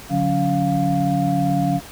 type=tone cluster; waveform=sine; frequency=143.9 / 181.7 / 279.9 / 700 Hz; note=D3 / F#3 / C#4 / F5; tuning=-35 / -31 / +17 / +4 cents; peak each=-22 dBFS; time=0.09-1.81 s; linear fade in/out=50 ms; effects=pink hiss -39 dBFS RMS until 1.91 s